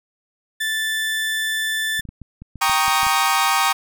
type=tone; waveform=30% pulse; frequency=1760 Hz; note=A6; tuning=in tune; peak=-18 dBFS; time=0.6-2.01 s; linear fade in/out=10 ms
type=clicks; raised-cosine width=5 ms; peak=-24 dBFS; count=10; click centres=1.995 / 2.053 / 2.09 / 2.217 / 2.42 / 2.557 / 2.696 / 2.881 / 3.032 / 3.067 s
type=chord; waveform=sawtooth; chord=Eb dominant seventh; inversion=first; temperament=equal; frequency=784 / 932.3 / 1108.7 / 1244.5 Hz; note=G5 / Bb5 / Db6 / Eb6; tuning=0 / 0 / 0 / 0 cents; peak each=-18 dBFS; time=2.61-3.73 s; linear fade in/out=10 ms
effects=none